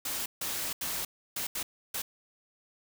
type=noise bursts at uneven times; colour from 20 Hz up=white; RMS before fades=-34 dBFS; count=6; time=0.05-0.26 / 0.41-0.73 / 0.81-1.05 / 1.36-1.47 / 1.55-1.63 / 1.94-2.02 s; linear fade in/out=5 ms; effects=none